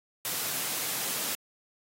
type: high-pass noise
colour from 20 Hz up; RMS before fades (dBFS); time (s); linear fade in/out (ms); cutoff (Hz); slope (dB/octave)
white; -32; 0.25-1.35; 0; 110; 96
effects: AAC 48 kbps